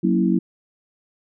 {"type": "chord", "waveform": "sine", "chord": "F# dominant seventh", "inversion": "none", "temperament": "equal with one note detuned", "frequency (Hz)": [185, 233.1, 277.2, 328.3], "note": ["F#3", "A#3", "C#4", "E4"], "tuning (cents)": [0, 0, 0, -7], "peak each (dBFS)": [-19, -22, -25, -21], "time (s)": [0.03, 0.39], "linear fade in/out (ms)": 10, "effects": []}